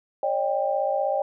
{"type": "tone cluster", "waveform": "sine", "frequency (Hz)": [551, 607, 791], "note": ["C#5", "D#5", "G5"], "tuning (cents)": [-11, -43, 15], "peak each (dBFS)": -26, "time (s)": [0.23, 1.22], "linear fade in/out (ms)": 2, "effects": []}